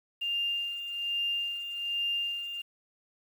sine tone with tremolo, 2800 Hz, F7, 4 cents sharp, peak -27 dBFS, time 0.21-2.62 s, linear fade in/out 10 ms, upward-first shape sine, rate 1.2 Hz, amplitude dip 60%, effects 9-bit

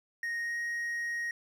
triangle tone with pitch glide, 1864.7 to 1877.7 Hz, A#6 to A#6, 0 to +12 cents, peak -30 dBFS, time 0.23-1.31 s, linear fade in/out 2 ms, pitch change +12 cents, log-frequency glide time 0.4-0.57 s, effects none

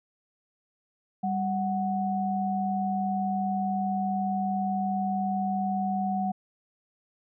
sine tone pair together, 196.27 / 741 Hz, G3 / F#5, +2 / +2 cents, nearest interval octave + major seventh, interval 2300 cents, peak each -28 dBFS, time 1.23-6.32 s, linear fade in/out 10 ms, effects none

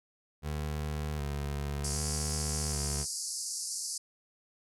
25% pulse tone with vibrato, 73.3 Hz, D2, 3 cents flat, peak -29 dBFS, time 0.42-3.06 s, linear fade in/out 50 ms, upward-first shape square, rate 0.65 Hz, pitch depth 45 cents each way
pink band-pass noise, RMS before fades -37 dBFS, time 1.84-3.98 s, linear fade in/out 5 ms, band 4600 to 11000 Hz, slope 96 dB/octave
effects none

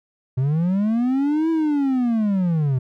triangle linear two-way sweep, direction up then down, 124.1 to 329.6 to 124.1 Hz, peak -15 dBFS, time 0.37-2.79 s, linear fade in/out 10 ms, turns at 1.5 s, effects none

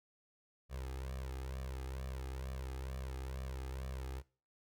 sawtooth tone with flanger, 65.41 Hz, C2, in tune, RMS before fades -43 dBFS, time 0.69-4.23 s, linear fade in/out 50 ms, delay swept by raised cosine 1.7 to 2.46 ms, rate 2.2 Hz, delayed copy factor +0.85, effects noise-tail reverb RT60 0.4 s tail -21 dB re dry

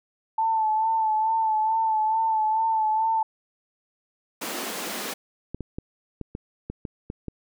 sine tone with vibrato, 880 Hz, A5, in tune, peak -20 dBFS, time 0.38-3.23 s, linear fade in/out 5 ms, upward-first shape sine, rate 2.3 Hz, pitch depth 35 cents each way
pink high-pass noise, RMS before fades -32 dBFS, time 4.41-5.14 s, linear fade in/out 10 ms, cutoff 200 Hz, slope 48 dB/octave
clicks, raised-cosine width 3 ms, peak -19 dBFS, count 9, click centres 5.546 / 5.607 / 5.785 / 6.213 / 6.351 / 6.7 / 6.852 / 7.101 / 7.283 s
effects none

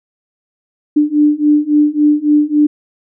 sine beating tone pair, 295.6 / 299.2 Hz, D4 / D4, +11 / +32 cents, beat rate 3.6 Hz, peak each -12 / -11 dBFS, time 0.96-2.67 s, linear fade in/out 10 ms, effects none

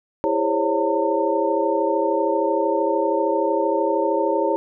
sine tone cluster, 330.5 / 405.8 / 529 / 562 / 906 Hz, E4 / G#4 / C5 / C#5 / A#5, +5 / -40 / +19 / +24 / -50 cents, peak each -24 dBFS, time 0.24-4.56 s, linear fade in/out 0 ms, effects none

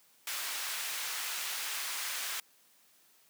pink high-pass noise, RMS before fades -37 dBFS, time 0.27-2.4 s, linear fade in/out 2 ms, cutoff 1500 Hz, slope 12 dB/octave, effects white hiss -65 dBFS RMS until 3.29 s + high-pass 150 Hz 12 dB/octave

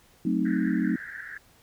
sine chord, F# diminished seventh, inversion none, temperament equal, 185 / 220 / 261.6 / 311.1 Hz, F#3 / A3 / C4 / Eb4, 0 / 0 / 0 / 0 cents, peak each -28 dBFS, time 0.25-0.96 s, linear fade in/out 5 ms
pink band-pass noise, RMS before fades -40 dBFS, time 0.45-1.38 s, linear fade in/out 5 ms, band 1500 to 1900 Hz, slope 96 dB/octave
effects pink hiss -59 dBFS RMS until 1.62 s

